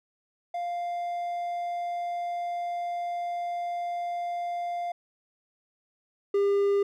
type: tone pair in turn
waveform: triangle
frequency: 698.5 / 401.2 Hz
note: F5 / G4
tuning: 0 / +40 cents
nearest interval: minor seventh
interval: 960 cents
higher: first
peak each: -27 / -19 dBFS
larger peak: second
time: 0.54-4.92 / 6.34-6.83 s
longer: first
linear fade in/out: 5 ms
effects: none